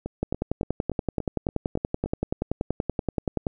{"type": "two click trains", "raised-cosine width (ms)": 2, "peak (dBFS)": [-17, -11], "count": [8, 35], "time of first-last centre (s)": [[0.06, 2.06], [0.23, 3.468]], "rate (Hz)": [3.5, 10.5], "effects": []}